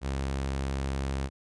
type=tone; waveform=sawtooth; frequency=67.7 Hz; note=C#2; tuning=40 cents flat; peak=-25 dBFS; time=0.01-1.3 s; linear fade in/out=50 ms; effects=resampled to 22050 Hz